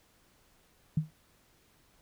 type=tone with exponential decay; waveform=sine; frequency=155.56 Hz; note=D#3; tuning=in tune; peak=-21 dBFS; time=0.97-1.11 s; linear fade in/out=5 ms; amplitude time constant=29 ms; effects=pink hiss -66 dBFS RMS until 2.01 s